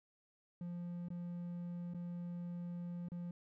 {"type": "tone with dropouts", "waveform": "triangle", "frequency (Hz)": 174.4, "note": "F3", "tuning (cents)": -2, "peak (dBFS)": -39, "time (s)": [0.61, 3.31], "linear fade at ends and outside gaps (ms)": 2, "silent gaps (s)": [[1.085, 1.103], [1.937, 1.946], [3.086, 3.118]], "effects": []}